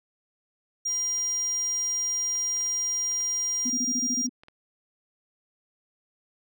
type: tone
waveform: triangle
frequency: 5700 Hz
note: F8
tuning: 34 cents sharp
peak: -24 dBFS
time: 0.85-4.27 s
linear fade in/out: 10 ms
type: tone with vibrato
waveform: 5% pulse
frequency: 1016 Hz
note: B5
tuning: 49 cents sharp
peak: -33 dBFS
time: 0.86-3.73 s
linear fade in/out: 50 ms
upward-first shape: triangle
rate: 7.3 Hz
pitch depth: 10 cents each way
type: clicks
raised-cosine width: 0.3 ms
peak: -33 dBFS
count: 9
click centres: 1.183 / 2.355 / 2.567 / 2.609 / 2.663 / 3.116 / 3.206 / 4.435 / 4.484 s
type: tone bursts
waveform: sine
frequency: 249.7 Hz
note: B3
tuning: 19 cents sharp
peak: -27 dBFS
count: 9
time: 3.65-4.294 s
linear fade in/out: 10 ms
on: 52 ms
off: 22 ms
effects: none